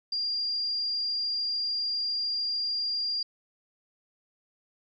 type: tone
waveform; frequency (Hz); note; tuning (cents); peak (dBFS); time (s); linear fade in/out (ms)
sine; 4791; D8; +34; -27; 0.12-3.23; 5
effects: none